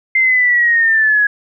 sine linear sweep, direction down, 2093 to 1661.2 Hz, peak -9 dBFS, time 0.15-1.27 s, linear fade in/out 5 ms, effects none

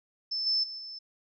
sine tone with level steps, 5274 Hz, E8, in tune, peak -29 / -24 / -37 / -39 dBFS, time 0.31-0.99 s, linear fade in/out 10 ms, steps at 0.46 / 0.63 / 0.78 s, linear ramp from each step 10 ms, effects none

